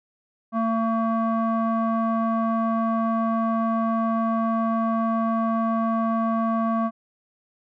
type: tone with low-pass filter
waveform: square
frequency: 225.9 Hz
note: A3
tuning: 46 cents sharp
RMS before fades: -23 dBFS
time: 0.52-6.91 s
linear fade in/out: 50 ms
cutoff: 1000 Hz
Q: 7.1
effects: none